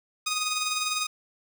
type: tone with tremolo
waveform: 10% pulse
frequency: 1244.5 Hz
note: D#6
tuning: in tune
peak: -16 dBFS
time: 0.26-1.07 s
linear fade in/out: 10 ms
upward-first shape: sine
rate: 20 Hz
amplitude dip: 45%
effects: none